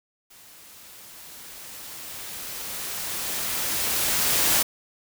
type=noise with level ramp; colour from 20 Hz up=white; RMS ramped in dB=-50 to -20 dBFS; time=0.3-4.63 s; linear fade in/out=10 ms; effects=none